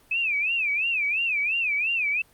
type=tone with vibrato; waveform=sine; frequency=2513 Hz; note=D#7; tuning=17 cents sharp; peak=-22 dBFS; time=0.11-2.22 s; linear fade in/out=5 ms; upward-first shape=sine; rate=2.9 Hz; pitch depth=180 cents each way; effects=pink hiss -58 dBFS RMS until 2.33 s + Opus 32 kbps